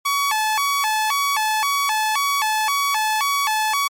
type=tone with vibrato; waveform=sawtooth; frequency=987.8 Hz; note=B5; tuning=in tune; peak=-14 dBFS; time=0.05-3.88 s; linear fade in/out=10 ms; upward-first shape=square; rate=1.9 Hz; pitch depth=230 cents each way; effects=MP3 64 kbps